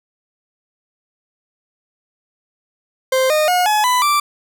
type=tone with pitch steps; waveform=40% pulse; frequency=522 / 613.6 / 721.4 / 848 / 996.9 / 1171.9 Hz; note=C5 / D#5 / F#5 / G#5 / B5 / D6; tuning=-4 / -24 / -44 / +36 / +16 / -4 cents; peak=-12 dBFS; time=3.12-4.2 s; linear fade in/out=5 ms; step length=180 ms; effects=none